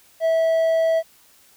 triangle tone, 652 Hz, E5, 19 cents flat, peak -14 dBFS, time 0.2-1.03 s, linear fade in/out 50 ms, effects white hiss -54 dBFS RMS until 1.56 s

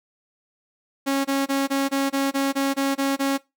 sawtooth tone bursts, 274.4 Hz, C#4, 17 cents flat, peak -16 dBFS, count 11, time 1.06-3.38 s, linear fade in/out 20 ms, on 190 ms, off 23 ms, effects noise-tail reverb RT60 0.2 s tail -20 dB re dry

